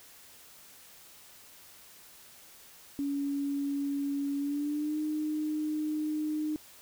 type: tone with pitch glide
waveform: sine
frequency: 281.9 to 305.6 Hz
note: C#4 to D#4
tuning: +29 to -31 cents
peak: -29 dBFS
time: 2.99-6.56 s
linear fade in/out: 0 ms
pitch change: +140 cents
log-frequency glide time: 4.38-4.97 s
effects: white hiss -54 dBFS RMS until 6.81 s

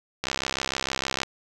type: click train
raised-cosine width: 0.2 ms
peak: -8 dBFS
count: 67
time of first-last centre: 0.24-1.232 s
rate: 66.5 Hz
effects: none

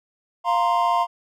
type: chord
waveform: triangle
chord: F suspended fourth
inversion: none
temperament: equal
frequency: 698.5 / 932.3 / 1046.5 Hz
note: F5 / Bb5 / C6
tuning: 0 / 0 / 0 cents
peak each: -20 dBFS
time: 0.44-1.07 s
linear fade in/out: 50 ms
effects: none

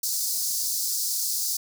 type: high-pass noise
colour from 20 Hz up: pink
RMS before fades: -27 dBFS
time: 0.03-1.57 s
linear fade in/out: 5 ms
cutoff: 4600 Hz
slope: 48 dB/octave
effects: none

